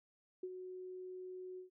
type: tone with ADSR envelope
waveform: sine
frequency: 368.5 Hz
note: F#4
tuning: 7 cents flat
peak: -38 dBFS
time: 0.43-1.7 s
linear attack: 5 ms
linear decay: 49 ms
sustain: -7 dB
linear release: 120 ms
effects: none